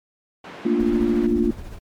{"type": "band-pass noise", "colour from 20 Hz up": "pink", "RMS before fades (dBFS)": -39, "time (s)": [0.44, 1.27], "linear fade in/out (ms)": 5, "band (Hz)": [240, 2400], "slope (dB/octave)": 12}
{"type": "chord", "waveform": "sine", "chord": "Bb major seventh", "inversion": "third", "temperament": "equal", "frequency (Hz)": [220, 233.1, 293.7, 349.2], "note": ["A3", "Bb3", "D4", "F4"], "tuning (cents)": [0, 0, 0, 0], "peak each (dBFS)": [-26, -21, -23, -21], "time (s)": [0.65, 1.51], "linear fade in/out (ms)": 5}
{"type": "noise with tremolo", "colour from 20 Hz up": "brown", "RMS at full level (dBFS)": -31, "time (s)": [0.79, 1.79], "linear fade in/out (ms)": 10, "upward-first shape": "triangle", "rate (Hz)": 14, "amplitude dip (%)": 50}
{"effects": ["MP3 96 kbps"]}